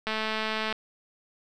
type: click train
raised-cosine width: 0.3 ms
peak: -14 dBFS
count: 144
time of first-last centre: 0.07-0.726 s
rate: 218 Hz
effects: none